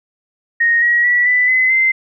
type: tone with pitch steps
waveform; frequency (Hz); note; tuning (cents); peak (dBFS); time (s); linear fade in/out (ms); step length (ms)
sine; 1864.7 / 1905 / 1946.1 / 1988.2 / 2031 / 2075; A#6 / A#6 / B6 / B6 / B6 / C7; 0 / +37 / -26 / +11 / +48 / -15; -10; 0.6-1.92; 10; 220
effects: none